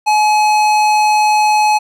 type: tone with tanh clipping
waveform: sine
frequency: 849 Hz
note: G#5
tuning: 38 cents sharp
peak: -11 dBFS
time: 0.06-1.79 s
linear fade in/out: 20 ms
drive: 18 dB
effects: none